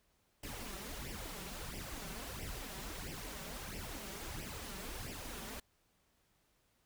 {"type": "noise with flanger", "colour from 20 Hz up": "pink", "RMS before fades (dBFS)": -45, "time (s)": [0.43, 5.6], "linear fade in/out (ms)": 5, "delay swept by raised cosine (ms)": [0.37, 5.27], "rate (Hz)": 1.5, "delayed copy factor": 0.7, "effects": ["pink hiss -75 dBFS RMS until 6.85 s"]}